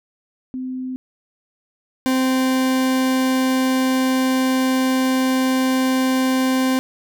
sine / 40% pulse tone pair in turn, 257 / 260.1 Hz, C4 / C4, -31 / -10 cents, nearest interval unison, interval 21 cents, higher second, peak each -24 / -15 dBFS, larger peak second, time 0.54-0.96 / 2.06-6.79 s, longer second, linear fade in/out 0 ms, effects none

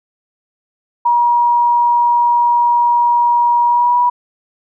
sine tone with pitch glide, 955 to 972.3 Hz, A#5 to B5, +42 to -27 cents, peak -9 dBFS, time 1.05-4.1 s, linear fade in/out 10 ms, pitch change +31 cents, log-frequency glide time 3.66-3.99 s, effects none

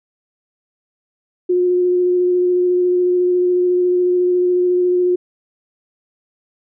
sine tone with vibrato, 359.2 Hz, F4, 49 cents sharp, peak -12 dBFS, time 1.49-5.16 s, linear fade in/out 10 ms, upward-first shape square, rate 14 Hz, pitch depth 9 cents each way, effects none

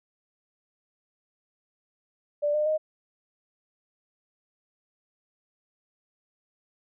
sine tone with pitch steps, 587.3 / 603.8 / 620.8 Hz, D5 / D5 / D#5, 0 / +48 / -4 cents, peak -22 dBFS, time 2.42-2.78 s, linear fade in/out 20 ms, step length 120 ms, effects none

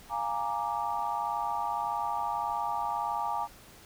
sine chord, Bb dominant seventh, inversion second, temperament equal, 698.5 / 830.6 / 932.3 / 1174.7 Hz, F5 / Ab5 / Bb5 / D6, 0 / 0 / 0 / 0 cents, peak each -38 / -33 / -33 / -36 dBFS, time 0.09-3.48 s, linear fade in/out 50 ms, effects pink hiss -53 dBFS RMS until 3.85 s

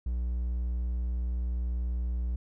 triangle tone, 60.4 Hz, B1, 38 cents flat, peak -26 dBFS, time 0.06-2.36 s, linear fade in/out 5 ms, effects none

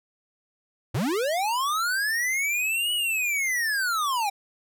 square linear two-way sweep, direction up then down, 90.2 to 2955 to 772 Hz, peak -24 dBFS, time 0.94-4.3 s, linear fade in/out 10 ms, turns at 2.93 s, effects none

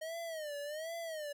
square tone with vibrato, 622.3 Hz, D#5, in tune, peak -40 dBFS, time 0.01-1.33 s, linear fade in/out 10 ms, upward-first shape sine, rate 1.3 Hz, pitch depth 140 cents each way, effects none

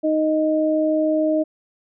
sine tone pair together, 311.1 / 622.2 Hz, D#4 / D#5, 0 / 0 cents, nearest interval octave, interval 1200 cents, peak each -19 dBFS, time 0.03-1.44 s, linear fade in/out 20 ms, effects none

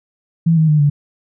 sine tone with pitch steps, 165.3 / 158.29 / 151.58 / 145.15 Hz, E3 / D#3 / D#3 / D3, +5 / +30 / -45 / -20 cents, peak -9 dBFS, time 0.46-0.9 s, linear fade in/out 10 ms, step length 110 ms, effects none

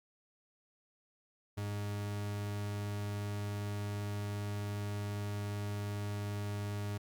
40% pulse tone, 102.6 Hz, G#2, 21 cents flat, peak -35 dBFS, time 1.57-6.98 s, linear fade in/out 10 ms, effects Opus 48 kbps

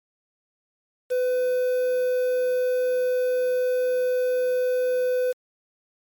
triangle tone with quantisation, 503 Hz, B4, 32 cents sharp, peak -18 dBFS, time 1.1-5.33 s, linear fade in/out 20 ms, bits 7, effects MP3 96 kbps

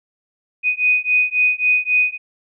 sine beating tone pair, 2489 / 2492.7 Hz, D#7 / D#7, 0 / +3 cents, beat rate 3.7 Hz, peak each -17 dBFS, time 0.63-2.18 s, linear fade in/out 50 ms, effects none

